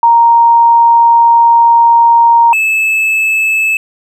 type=tone pair in turn; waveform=sine / triangle; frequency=932.3 / 2610 Hz; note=A#5 / E7; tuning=0 / -18 cents; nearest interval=octave + tritone; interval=1782 cents; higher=second; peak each=-3 / -7 dBFS; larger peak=first; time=0.03-2.53 / 2.53-3.77 s; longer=first; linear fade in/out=2 ms; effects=none